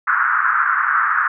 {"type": "band-pass noise", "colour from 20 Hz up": "pink", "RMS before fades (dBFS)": -17, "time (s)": [0.07, 1.28], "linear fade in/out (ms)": 5, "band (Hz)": [1200, 1600], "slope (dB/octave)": 48, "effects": []}